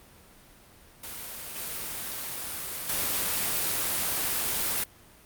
white noise with level steps, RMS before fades -39 / -35 / -28 dBFS, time 1.03-4.84 s, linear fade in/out 5 ms, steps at 1.56 / 2.89 s, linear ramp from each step 2 ms, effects pink hiss -54 dBFS RMS until 5.25 s + Opus 32 kbps

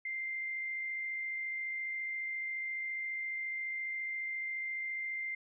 sine tone with amplitude modulation, 2093 Hz, C7, in tune, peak -34 dBFS, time 0.05-5.35 s, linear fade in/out 5 ms, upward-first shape sine, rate 54.5 Hz, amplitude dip 25%, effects none

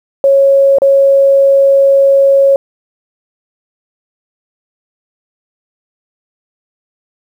sine tone with dropouts, 550 Hz, C#5, 14 cents flat, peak -4 dBFS, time 0.24-2.56 s, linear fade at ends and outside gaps 1 ms, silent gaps 0.785-0.819 s, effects 7-bit

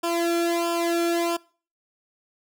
sawtooth tone with flanger, 340 Hz, F4, 46 cents flat, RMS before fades -24 dBFS, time 0.03-1.37 s, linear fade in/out 10 ms, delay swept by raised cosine 0.49 to 1.05 ms, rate 1.5 Hz, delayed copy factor -0.9, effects noise-tail reverb RT60 0.4 s tail -23 dB re dry

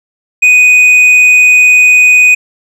triangle tone with tanh clipping, 2489 Hz, D#7, in tune, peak -3 dBFS, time 0.42-2.35 s, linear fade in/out 10 ms, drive 9 dB, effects none

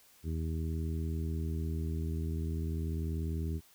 harmonic tone, 80.3 Hz, E2, 45 cents flat, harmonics 1 / 2 / 3 / 4 / 5, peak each -33 / -39 / -43 / -45 / -47 dBFS, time 0.23-3.61 s, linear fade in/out 50 ms, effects white hiss -62 dBFS RMS until 3.74 s

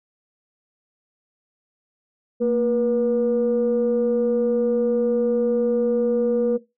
sine tone pair together, 230.7 / 482.3 Hz, A#3 / B4, -18 / -41 cents, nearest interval octave + minor second, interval 1277 cents, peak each -21 / -18 dBFS, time 2.4-6.58 s, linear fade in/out 20 ms, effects noise-tail reverb RT60 0.2 s tail -17 dB re dry + tanh soft clip ceiling -12 dBFS

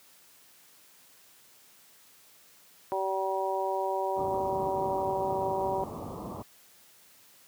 harmonic tone, 191.7 Hz, G3, 38 cents flat, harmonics 2 / 3 / 4 / 5, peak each -33 / -33 / -33 / -33 dBFS, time 2.92-5.84 s, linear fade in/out 0 ms
pink low-pass noise, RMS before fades -37 dBFS, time 4.16-6.43 s, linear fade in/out 20 ms, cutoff 1200 Hz, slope 96 dB/octave
effects white hiss -58 dBFS RMS until 7.47 s + high-pass 100 Hz 12 dB/octave

